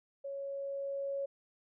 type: tone with level ramp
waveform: sine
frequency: 554.4 Hz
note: C#5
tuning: in tune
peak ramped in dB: -38 to -33 dBFS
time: 0.24-1.26 s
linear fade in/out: 10 ms
effects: none